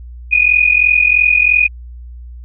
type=tone pair together; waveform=sine; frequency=2446 / 2489 Hz; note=D#7 / D#7; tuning=-30 / 0 cents; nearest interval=unison; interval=30 cents; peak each=-11 dBFS; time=0.31-1.68 s; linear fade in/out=20 ms; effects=added 60 Hz sine -29 dBFS peak until 2.44 s